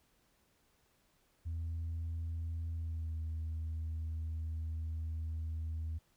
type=tone with pitch glide; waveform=sine; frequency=82.41 to 79.97 Hz; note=E2 to D#2; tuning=0 to +48 cents; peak=-34 dBFS; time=1.45-5.99 s; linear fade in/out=20 ms; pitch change=-52 cents; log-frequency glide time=2.75-3.16 s; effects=tanh soft clip ceiling -34 dBFS + pink hiss -73 dBFS RMS until 6.16 s